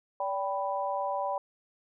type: chord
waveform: sine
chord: G major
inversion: second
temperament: equal with one note detuned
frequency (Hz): 576.2 / 784 / 987.8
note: D5 / G5 / B5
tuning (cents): -33 / 0 / 0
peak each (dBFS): -33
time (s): 0.2-1.38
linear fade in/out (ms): 2
effects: none